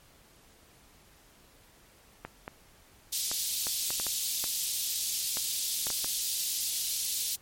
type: clicks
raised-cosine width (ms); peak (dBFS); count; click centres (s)
0.5; -22; 12; 2.25 / 2.479 / 3.315 / 3.669 / 3.905 / 3.999 / 4.067 / 4.441 / 5.371 / 5.869 / 5.903 / 6.045
type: high-pass noise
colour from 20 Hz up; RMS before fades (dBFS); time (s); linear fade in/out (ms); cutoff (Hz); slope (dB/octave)
pink; -32; 3.12-7.36; 10; 3700; 24
effects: pink hiss -59 dBFS RMS until 7.41 s + MP3 64 kbps